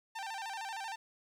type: tone with vibrato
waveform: sawtooth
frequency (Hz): 839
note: G#5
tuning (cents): +17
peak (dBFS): -35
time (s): 0.15-0.96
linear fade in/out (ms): 10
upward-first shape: square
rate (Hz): 13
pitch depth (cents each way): 120
effects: low-pass 8000 Hz 12 dB/octave + 11-bit